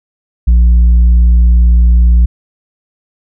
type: tone with tanh clipping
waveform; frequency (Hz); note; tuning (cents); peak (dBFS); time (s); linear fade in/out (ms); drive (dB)
sine; 58.9; A#1; +19; -4; 0.47-2.26; 10; 3
effects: none